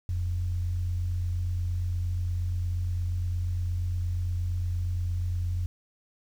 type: tone pair together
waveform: sine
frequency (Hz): 40.16 / 88.7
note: E1 / F2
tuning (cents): -44 / +27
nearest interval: octave + major second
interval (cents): 1371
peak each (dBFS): -33 / -26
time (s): 0.09-5.66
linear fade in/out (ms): 0
effects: tanh soft clip ceiling -20 dBFS + 9-bit